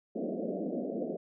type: band-pass noise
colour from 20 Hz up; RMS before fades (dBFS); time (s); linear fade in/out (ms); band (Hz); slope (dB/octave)
pink; -35; 0.15-1.17; 10; 180 to 670; 96
effects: none